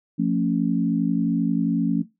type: chord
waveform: sine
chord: F augmented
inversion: none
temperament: equal with one note detuned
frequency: 174.61 / 224.8 / 277.2 Hz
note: F3 / A3 / C#4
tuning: 0 / +37 / 0 cents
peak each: -23 dBFS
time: 0.18-2.03 s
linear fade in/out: 20 ms
effects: noise-tail reverb RT60 0.2 s tail -17 dB re dry